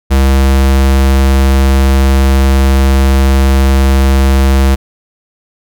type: tone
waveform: square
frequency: 67.2 Hz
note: C2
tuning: 47 cents sharp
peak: -6 dBFS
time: 0.1-4.76 s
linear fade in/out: 20 ms
effects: none